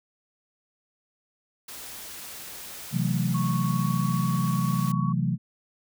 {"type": "noise", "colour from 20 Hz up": "white", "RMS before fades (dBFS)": -40, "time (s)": [1.68, 4.92], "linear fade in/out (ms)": 5}
{"type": "chord", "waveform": "sine", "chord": "F# half-diminished seventh", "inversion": "second", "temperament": "equal", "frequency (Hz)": [130.81, 164.81, 185, 220], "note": ["C3", "E3", "F#3", "A3"], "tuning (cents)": [0, 0, 0, 0], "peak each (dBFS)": [-27, -27, -28, -32], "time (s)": [2.91, 5.38], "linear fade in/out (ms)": 50}
{"type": "tone with pitch glide", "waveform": "sine", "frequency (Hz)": [1103, 1119], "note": ["C#6", "C#6"], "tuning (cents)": [-9, 16], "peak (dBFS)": -32, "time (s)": [3.34, 5.13], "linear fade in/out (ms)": 10, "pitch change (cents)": 25, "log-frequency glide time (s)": [3.45, 4.04]}
{"effects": []}